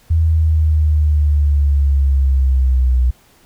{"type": "linear sweep", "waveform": "sine", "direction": "down", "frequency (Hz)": [81.6, 61.74], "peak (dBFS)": -10, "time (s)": [0.1, 3.11], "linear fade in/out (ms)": 10, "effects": ["pink hiss -51 dBFS RMS until 3.45 s"]}